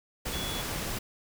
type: tone in noise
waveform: sine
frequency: 3400 Hz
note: G#7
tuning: 40 cents sharp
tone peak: -37 dBFS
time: 0.32-0.62 s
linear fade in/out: 10 ms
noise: pink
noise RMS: -34 dBFS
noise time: 0.25-0.99 s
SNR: -6 dB
effects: none